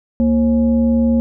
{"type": "tone with frequency modulation", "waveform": "sine", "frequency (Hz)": 233.1, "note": "A#3", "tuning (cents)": 0, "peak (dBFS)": -11, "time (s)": [0.2, 1.2], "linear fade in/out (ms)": 0, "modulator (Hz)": 302, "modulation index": 0.56, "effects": []}